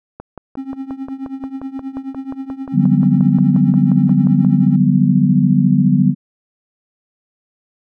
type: click train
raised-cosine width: 1 ms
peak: -17 dBFS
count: 25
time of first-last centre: 0.2-4.448 s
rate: 5.65 Hz
type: tone with tremolo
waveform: triangle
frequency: 268.1 Hz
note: C4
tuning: 42 cents sharp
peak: -18 dBFS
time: 0.57-4.76 s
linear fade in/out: 5 ms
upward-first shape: triangle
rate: 9.4 Hz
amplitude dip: 90%
type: chord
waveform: sine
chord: G major seventh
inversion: second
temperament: equal with one note detuned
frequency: 146.83 / 181.71 / 196 / 246.9 Hz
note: D3 / F#3 / G3 / B3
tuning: 0 / -31 / 0 / 0 cents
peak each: -15 dBFS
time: 2.72-6.15 s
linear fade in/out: 50 ms
effects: none